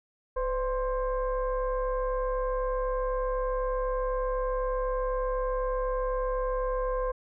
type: tone with frequency modulation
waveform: sine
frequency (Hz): 508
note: B4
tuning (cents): +49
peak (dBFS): -26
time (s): 0.36-7.12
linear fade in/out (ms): 10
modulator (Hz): 542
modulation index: 0.95
effects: none